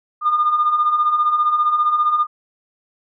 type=beating tone pair; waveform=sine; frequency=1202 / 1217 Hz; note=D6 / D#6; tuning=+40 / -39 cents; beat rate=15 Hz; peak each=-21 / -14 dBFS; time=0.21-2.27 s; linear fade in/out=50 ms; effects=tanh soft clip ceiling -8 dBFS